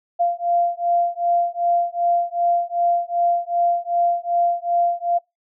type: beating tone pair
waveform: sine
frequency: 692 / 694.6 Hz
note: F5 / F5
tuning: -16 / -10 cents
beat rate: 2.6 Hz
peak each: -20 dBFS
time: 0.19-5.19 s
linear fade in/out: 20 ms
effects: noise-tail reverb RT60 0.2 s tail -25 dB re dry